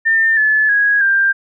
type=tone with pitch steps; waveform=sine; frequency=1802 / 1727.6 / 1656.3 / 1587.9 Hz; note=A6 / A6 / G#6 / G6; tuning=+41 / -32 / -5 / +22 cents; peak=-10 dBFS; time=0.05-1.33 s; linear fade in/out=20 ms; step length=320 ms; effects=none